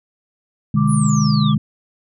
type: chord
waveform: sine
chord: G# diminished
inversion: first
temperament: just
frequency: 124.59 / 149.51 / 207.7 Hz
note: B2 / D3 / G#3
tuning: +16 / +31 / 0 cents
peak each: -20 / -16 / -16 dBFS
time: 0.74-1.58 s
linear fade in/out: 5 ms
type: tone with tremolo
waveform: sine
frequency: 1174.7 Hz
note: D6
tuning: in tune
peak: -24 dBFS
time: 0.76-1.55 s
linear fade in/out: 20 ms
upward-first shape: triangle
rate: 3.1 Hz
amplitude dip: 30%
type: exponential sweep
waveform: sine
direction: down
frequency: 10910 to 3136 Hz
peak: -25 dBFS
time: 0.87-1.55 s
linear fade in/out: 50 ms
effects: none